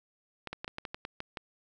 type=clicks; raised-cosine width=0.3 ms; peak=-21 dBFS; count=10; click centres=0.473 / 0.53 / 0.645 / 0.679 / 0.784 / 0.852 / 0.945 / 1.051 / 1.204 / 1.372 s; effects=none